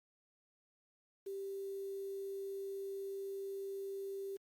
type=tone with quantisation; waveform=sine; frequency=392 Hz; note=G4; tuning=in tune; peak=-40 dBFS; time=1.26-4.37 s; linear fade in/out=10 ms; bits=10; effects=Opus 48 kbps